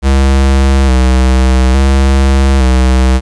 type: tone with vibrato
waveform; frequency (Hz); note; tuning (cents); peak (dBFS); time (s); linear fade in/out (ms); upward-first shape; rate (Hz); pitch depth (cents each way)
square; 65.8; C2; +10; -6; 0.02-3.21; 50; square; 0.58; 42
effects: resampled to 22050 Hz + 8-bit